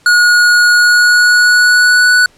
square tone with pitch glide, 1447 to 1480 Hz, F#6 to F#6, -39 to 0 cents, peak -6 dBFS, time 0.06-2.26 s, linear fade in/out 2 ms, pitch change +39 cents, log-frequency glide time 0.75-2.14 s, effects pink hiss -48 dBFS RMS until 2.37 s + low-pass 9000 Hz 12 dB/octave

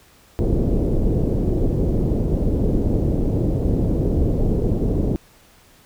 pink low-pass noise, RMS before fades -19 dBFS, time 0.39-5.16 s, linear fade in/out 0 ms, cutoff 470 Hz, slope 24 dB/octave, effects pink hiss -52 dBFS RMS until 5.85 s

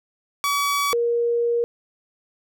sawtooth / sine tone pair in turn, 1139 / 471.9 Hz, C#6 / A#4, +47 / +21 cents, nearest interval octave + minor third, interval 1526 cents, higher first, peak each -16 / -18 dBFS, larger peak first, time 0.44-0.93 / 0.93-1.64 s, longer second, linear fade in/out 0 ms, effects none

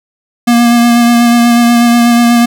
square tone with vibrato, 237 Hz, A#3, 29 cents sharp, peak -5 dBFS, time 0.47-2.46 s, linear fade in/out 10 ms, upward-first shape sine, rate 8.2 Hz, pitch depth 17 cents each way, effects none

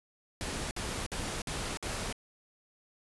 pink noise bursts, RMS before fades -36 dBFS, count 5, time 0.41-2.126 s, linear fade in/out 0 ms, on 300 ms, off 54 ms, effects resampled to 24000 Hz

